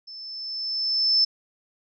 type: tone with level ramp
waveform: sine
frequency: 5274 Hz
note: E8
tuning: in tune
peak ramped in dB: -38 to -15 dBFS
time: 0.07-1.25 s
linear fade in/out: 10 ms
effects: none